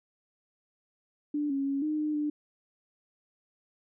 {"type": "tone with pitch steps", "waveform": "sine", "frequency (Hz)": [294.6, 275.2, 276.8, 305.6, 303.3, 297.6], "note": ["D4", "C#4", "C#4", "D#4", "D#4", "D4"], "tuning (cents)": [6, -12, -2, -31, -44, 23], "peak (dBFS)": -27, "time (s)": [1.34, 2.3], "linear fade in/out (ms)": 5, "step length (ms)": 160, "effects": []}